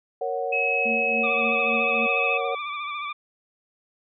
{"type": "chord", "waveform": "sine", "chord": "F# major", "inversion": "first", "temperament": "equal", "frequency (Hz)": [466.2, 554.4, 740], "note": ["A#4", "C#5", "F#5"], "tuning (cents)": [0, 0, 0], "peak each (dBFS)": -29, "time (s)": [0.21, 2.55], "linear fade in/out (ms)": 5}
{"type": "tone", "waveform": "sine", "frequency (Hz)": 2566, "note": "E7", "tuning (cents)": -47, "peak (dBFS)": -22, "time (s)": [0.52, 2.38], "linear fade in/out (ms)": 10}
{"type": "tone with tremolo", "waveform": "sine", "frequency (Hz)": 227.4, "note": "A#3", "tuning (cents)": -43, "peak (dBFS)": -27, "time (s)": [0.85, 2.07], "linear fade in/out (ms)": 10, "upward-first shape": "triangle", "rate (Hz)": 3.6, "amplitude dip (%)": 85}
{"type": "tone with vibrato", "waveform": "25% pulse", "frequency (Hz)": 1174.7, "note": "D6", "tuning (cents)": 0, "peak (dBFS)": -25, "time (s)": [1.23, 3.13], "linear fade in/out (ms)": 10, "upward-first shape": "sine", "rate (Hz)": 14, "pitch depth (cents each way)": 42}
{"effects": ["resampled to 11025 Hz"]}